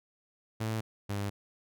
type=tone pair in turn; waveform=sawtooth; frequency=110.5 / 101.07 Hz; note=A2 / G#2; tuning=+8 / -47 cents; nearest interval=major second; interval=155 cents; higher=first; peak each=-27 / -28 dBFS; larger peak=first; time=0.6-0.81 / 1.09-1.3 s; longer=neither; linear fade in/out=10 ms; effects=none